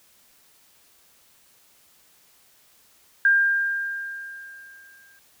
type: tone with exponential decay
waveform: sine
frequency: 1600 Hz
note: G6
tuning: 35 cents sharp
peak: -13 dBFS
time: 3.25-5.19 s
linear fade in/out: 2 ms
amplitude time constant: 420 ms
effects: white hiss -58 dBFS RMS until 5.4 s